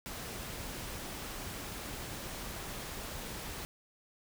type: noise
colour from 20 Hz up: pink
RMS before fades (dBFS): -42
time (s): 0.06-3.65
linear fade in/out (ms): 0
effects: none